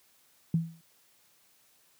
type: tone with exponential decay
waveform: sine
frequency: 164.81 Hz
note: E3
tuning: in tune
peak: -20 dBFS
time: 0.54-0.81 s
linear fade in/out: 2 ms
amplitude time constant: 58 ms
effects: white hiss -65 dBFS RMS until 1.99 s + high-pass 80 Hz 12 dB/octave